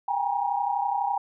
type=tone cluster; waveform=sine; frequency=789 / 821 / 948 Hz; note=G5 / G#5 / A#5; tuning=+11 / -20 / +29 cents; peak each=-28 dBFS; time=0.08-1.18 s; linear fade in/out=5 ms; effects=none